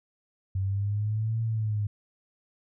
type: linear two-way sweep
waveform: sine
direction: up then down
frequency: 94.6 to 114 to 102.6 Hz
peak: -25 dBFS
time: 0.55-1.87 s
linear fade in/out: 5 ms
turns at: 1.42 s
effects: none